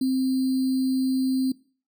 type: tone with sample-and-hold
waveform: sine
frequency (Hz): 261.6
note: C4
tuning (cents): 0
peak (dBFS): -20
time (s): 0.01-1.52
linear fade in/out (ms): 5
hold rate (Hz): 4410
effects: noise-tail reverb RT60 0.4 s tail -21 dB re dry